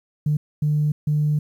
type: tone bursts at uneven times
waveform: sine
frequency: 150 Hz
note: D3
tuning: 37 cents sharp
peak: -16 dBFS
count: 3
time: 0.26-0.37 / 0.62-0.92 / 1.07-1.39 s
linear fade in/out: 5 ms
effects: tanh soft clip ceiling -12 dBFS + 9-bit